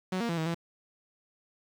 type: tone with pitch steps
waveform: sawtooth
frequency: 185.5 / 234.2 / 168.4 / 159.9 / 168.1 Hz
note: F#3 / A#3 / E3 / D#3 / E3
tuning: +5 / +8 / +37 / +48 / +34 cents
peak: -25 dBFS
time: 0.12-0.545 s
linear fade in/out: 5 ms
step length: 85 ms
effects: low-pass 6000 Hz 12 dB/octave + 9-bit